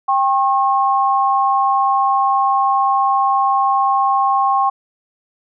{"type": "tone pair together", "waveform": "sine", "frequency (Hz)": [792, 1083], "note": ["G5", "C#6"], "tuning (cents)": [18, -41], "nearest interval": "perfect fourth", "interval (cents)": 541, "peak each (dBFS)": -15, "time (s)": [0.08, 4.7], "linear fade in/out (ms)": 10, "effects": []}